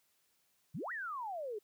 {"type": "exponential two-way sweep", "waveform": "sine", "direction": "up then down", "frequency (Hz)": [120.2, 1957, 398.4], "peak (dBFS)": -38, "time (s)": [0.74, 1.59], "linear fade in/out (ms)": 10, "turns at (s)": 0.92, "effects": ["white hiss -75 dBFS RMS until 1.63 s", "high-pass 60 Hz 12 dB/octave"]}